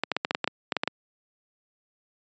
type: clicks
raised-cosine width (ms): 0.3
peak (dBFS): -8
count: 12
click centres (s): 0.036 / 0.117 / 0.166 / 0.249 / 0.309 / 0.349 / 0.443 / 0.476 / 0.722 / 0.767 / 0.835 / 0.876
effects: high-pass 200 Hz 12 dB/octave + resampled to 16000 Hz